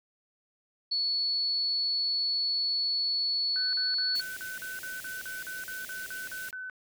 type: tone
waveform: sine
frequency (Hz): 4414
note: C#8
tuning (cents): -8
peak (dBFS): -26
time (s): 0.91-4.21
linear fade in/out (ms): 10
type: tone bursts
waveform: sine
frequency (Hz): 1512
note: F#6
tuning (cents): +37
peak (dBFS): -36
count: 15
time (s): 3.56-6.698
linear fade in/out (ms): 0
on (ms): 170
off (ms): 42
type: band-stop noise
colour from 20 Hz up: white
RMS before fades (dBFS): -44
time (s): 4.15-6.51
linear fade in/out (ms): 5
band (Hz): 690 to 1700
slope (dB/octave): 48
effects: none